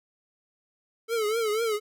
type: tone with vibrato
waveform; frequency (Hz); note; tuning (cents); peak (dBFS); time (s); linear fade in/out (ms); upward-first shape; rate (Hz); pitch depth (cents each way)
square; 440.9; A4; +4; -25; 1.08-1.8; 50; triangle; 4.1; 120
effects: none